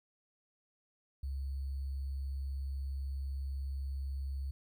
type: tone with sample-and-hold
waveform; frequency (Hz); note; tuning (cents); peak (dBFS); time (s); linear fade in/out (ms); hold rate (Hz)
sine; 68.1; C#2; -30; -35; 1.23-4.51; 5; 4410
effects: none